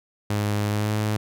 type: tone with pitch glide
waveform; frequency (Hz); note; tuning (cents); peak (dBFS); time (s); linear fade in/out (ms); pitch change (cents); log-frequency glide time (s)
sawtooth; 103.83 to 106.63; G#2 to G#2; 0 to +46; -18; 0.3-1.17; 5; +46; 0.68-0.93
effects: none